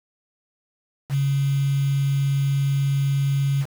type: tone with quantisation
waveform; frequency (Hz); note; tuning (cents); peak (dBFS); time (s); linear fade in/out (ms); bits
sine; 138.59; C#3; 0; -18; 1.09-3.66; 50; 6
effects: none